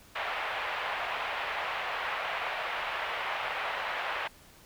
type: band-pass noise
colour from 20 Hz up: pink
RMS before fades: -34 dBFS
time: 0.15-4.28 s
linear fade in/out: 10 ms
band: 640 to 2900 Hz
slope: 24 dB/octave
effects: pink hiss -56 dBFS RMS until 4.65 s